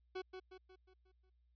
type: tone with echo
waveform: 40% pulse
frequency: 373.1 Hz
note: F#4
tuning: 14 cents sharp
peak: -40 dBFS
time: 0.15-0.22 s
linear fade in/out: 10 ms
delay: 180 ms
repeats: 6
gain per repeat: -6 dB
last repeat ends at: 1.3 s
effects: added 60 Hz sine -70 dBFS peak until 1.55 s + resampled to 11025 Hz